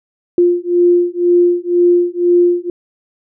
sine beating tone pair, 350 / 352 Hz, F4 / F4, +4 / +14 cents, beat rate 2 Hz, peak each -12 dBFS, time 0.38-2.7 s, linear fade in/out 2 ms, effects none

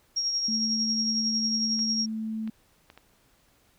sine tone with tremolo, 5588 Hz, F8, in tune, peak -23 dBFS, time 0.16-2.06 s, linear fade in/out 10 ms, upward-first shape triangle, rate 11 Hz, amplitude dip 45%
sine tone, 220 Hz, A3, in tune, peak -29 dBFS, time 0.48-2.5 s, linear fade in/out 5 ms
clicks, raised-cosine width 0.3 ms, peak -31 dBFS, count 4, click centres 1.792 / 2.476 / 2.901 / 2.976 s
effects pink hiss -64 dBFS RMS until 3.78 s

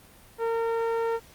sawtooth tone with low-pass filter, 458.1 Hz, A#4, 30 cents flat, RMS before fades -27 dBFS, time 0.38-1.2 s, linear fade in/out 50 ms, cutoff 1300 Hz, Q 0.71, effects pink hiss -53 dBFS RMS until 1.34 s + Opus 32 kbps

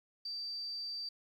sine tone, 4656 Hz, D8, 16 cents flat, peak -38 dBFS, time 0.25-1.09 s, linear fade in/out 5 ms, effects 11-bit

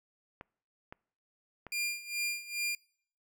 clicks, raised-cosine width 0.5 ms, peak -29 dBFS, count 3, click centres 0.411 / 0.925 / 1.667 s
sawtooth tone with tremolo, 2400 Hz, D7, 37 cents sharp, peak -27 dBFS, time 1.72-2.75 s, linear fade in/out 2 ms, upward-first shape sine, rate 2.4 Hz, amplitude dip 85%
effects noise-tail reverb RT60 0.6 s tail -26 dB re dry

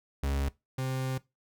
40% pulse tone pair in turn, 69.3 / 130.82 Hz, C#2 / C3, 0 / 0 cents, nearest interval major seventh, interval 1100 cents, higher second, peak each -27 / -29 dBFS, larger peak first, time 0.23-0.49 / 0.78-1.18 s, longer second, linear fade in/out 5 ms, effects noise-tail reverb RT60 0.2 s tail -19 dB re dry

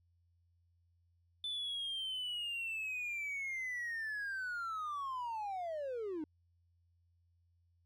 triangle linear sweep, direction down, 3520 to 293.7 Hz, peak -35 dBFS, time 1.44-6.24 s, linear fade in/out 2 ms, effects tanh soft clip ceiling -32 dBFS + added 86 Hz sine -70 dBFS peak until 7.85 s

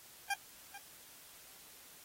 20% pulse tone with echo, 801 Hz, G5, 37 cents sharp, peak -27 dBFS, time 0.3-0.34 s, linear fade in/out 5 ms, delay 440 ms, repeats 1, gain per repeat -15 dB, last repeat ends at 0.78 s, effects white hiss -57 dBFS RMS until 2.04 s + AAC 48 kbps

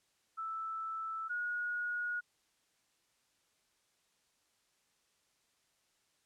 sine tone pair in turn, 1318.5 / 1447.1 Hz, E6 / F#6, 0 / -39 cents, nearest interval major second, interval 161 cents, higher second, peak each -37 / -34 dBFS, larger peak second, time 0.37-1.29 / 1.29-2.21 s, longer neither, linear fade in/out 20 ms, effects white hiss -75 dBFS RMS until 6.25 s + low-pass 9000 Hz 12 dB/octave

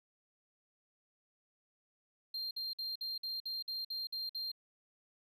triangle tone bursts, 4186 Hz, C8, in tune, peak -36 dBFS, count 10, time 2.34-4.517 s, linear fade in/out 5 ms, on 170 ms, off 53 ms, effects none

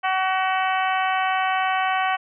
harmonic tone, 377 Hz, F#4, 32 cents sharp, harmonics 2 / 3 / 4 / 5 / 6 / 7 / 8, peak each -22 / -26 / -28 / -30 / -32 / -33 / -34 dBFS, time 0.03-2.17 s, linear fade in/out 20 ms, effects none

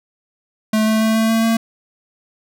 square tone with pitch steps, 217 / 218.9 / 220.8 / 222.7 / 224.7 / 226.6 Hz, A3 / A3 / A3 / A3 / A3 / A#3, -24 / -9 / +6 / +21 / +37 / -49 cents, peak -14 dBFS, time 0.73-1.57 s, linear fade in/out 5 ms, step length 140 ms, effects none

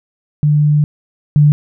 sine tone pair in turn, 148.8 / 147.94 Hz, D3 / D3, +23 / +13 cents, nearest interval unison, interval 10 cents, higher first, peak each -8 / -5 dBFS, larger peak second, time 0.43-0.84 / 1.36-1.52 s, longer first, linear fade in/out 0 ms, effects none

